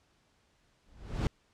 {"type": "noise with exponential growth", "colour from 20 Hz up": "brown", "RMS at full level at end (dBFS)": -25, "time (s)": [0.86, 1.27], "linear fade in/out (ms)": 1, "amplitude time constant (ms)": 88, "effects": ["pink hiss -70 dBFS RMS until 1.53 s", "low-pass 7000 Hz 12 dB/octave"]}